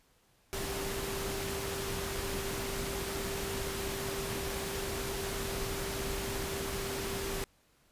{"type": "tone in noise", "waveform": "sine", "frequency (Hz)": 392.4, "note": "G4", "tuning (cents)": 2, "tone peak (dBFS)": -39, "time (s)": [0.53, 7.44], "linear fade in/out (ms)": 0, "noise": "pink", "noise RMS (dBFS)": -37, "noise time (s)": [0.53, 7.44], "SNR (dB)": -5, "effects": ["pink hiss -68 dBFS RMS until 7.91 s", "resampled to 32000 Hz"]}